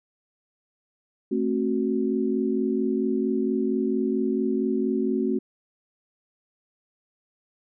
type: chord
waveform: sine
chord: F# diminished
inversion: first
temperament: just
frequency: 222 / 266.4 / 370 Hz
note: A3 / C4 / F#4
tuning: +16 / +31 / 0 cents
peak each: -26 dBFS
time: 1.31-5.39 s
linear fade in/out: 10 ms
effects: none